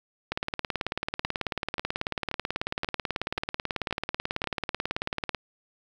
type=two click trains; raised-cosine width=0.3 ms; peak=-12 / -15 dBFS; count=93 / 7; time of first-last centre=0.32-5.347 / 1.25-4.441 s; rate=18.3 / 1.88 Hz; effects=8-bit